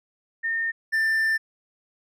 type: tone pair in turn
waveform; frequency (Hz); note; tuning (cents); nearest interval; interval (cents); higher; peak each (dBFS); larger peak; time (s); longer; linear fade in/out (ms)
sine / triangle; 1822 / 1782.4; A#6 / A6; -40 / +22; unison; 38; first; -23 / -18; second; 0.43-0.72 / 0.92-1.38; second; 20
effects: none